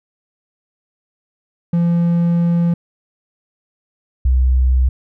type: tone pair in turn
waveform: triangle / sine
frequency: 171 / 63.78 Hz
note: F3 / C2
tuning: -36 / -44 cents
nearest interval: octave + perfect fourth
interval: 1708 cents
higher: first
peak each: -10 dBFS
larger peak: neither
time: 1.73-2.74 / 4.25-4.89 s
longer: first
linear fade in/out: 5 ms
effects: none